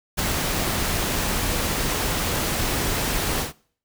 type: noise with ADSR envelope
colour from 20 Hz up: pink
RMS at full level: -21 dBFS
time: 0.17-3.53 s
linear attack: 22 ms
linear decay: 21 ms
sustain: -3 dB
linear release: 130 ms
effects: noise-tail reverb RT60 0.5 s tail -22 dB re dry